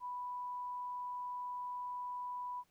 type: tone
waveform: sine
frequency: 987.8 Hz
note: B5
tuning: in tune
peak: -39 dBFS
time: 0-2.64 s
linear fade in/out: 50 ms
effects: pink hiss -75 dBFS RMS until 2.7 s